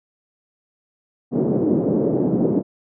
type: band-pass noise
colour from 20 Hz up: white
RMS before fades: -19 dBFS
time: 1.31-2.63 s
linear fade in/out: 50 ms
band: 150 to 420 Hz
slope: 24 dB/octave
effects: none